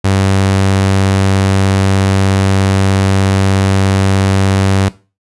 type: tone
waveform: sawtooth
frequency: 96.8 Hz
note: G2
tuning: 21 cents flat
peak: -5 dBFS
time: 0.04-4.89 s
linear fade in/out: 10 ms
effects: noise-tail reverb RT60 0.3 s tail -17 dB re dry + resampled to 24000 Hz